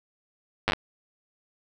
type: slowing click train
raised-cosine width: 0.3 ms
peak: -7 dBFS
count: 6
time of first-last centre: 0.68-0.734 s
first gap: 9 ms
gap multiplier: 1.09
effects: none